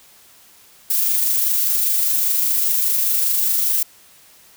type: noise with amplitude modulation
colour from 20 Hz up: violet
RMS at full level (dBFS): -17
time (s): 0.9-3.83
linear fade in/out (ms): 5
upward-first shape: sine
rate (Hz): 25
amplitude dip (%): 25
effects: white hiss -49 dBFS RMS until 4.56 s